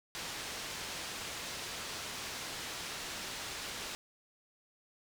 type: low-pass noise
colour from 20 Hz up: white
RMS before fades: -42 dBFS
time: 0.15-3.95 s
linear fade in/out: 0 ms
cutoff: 5600 Hz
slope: 12 dB/octave
effects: none